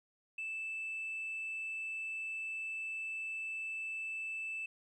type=tone; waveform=sine; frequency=2637 Hz; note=E7; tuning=in tune; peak=-36 dBFS; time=0.38-4.66 s; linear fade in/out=5 ms; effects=tanh soft clip ceiling -35 dBFS + 13-bit